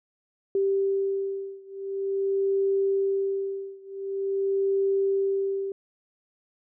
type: beating tone pair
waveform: sine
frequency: 391.3 / 391.76 Hz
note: G4 / G4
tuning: -3 / -1 cents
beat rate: 0.46 Hz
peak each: -26 / -27 dBFS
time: 0.55-5.72 s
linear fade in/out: 2 ms
effects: none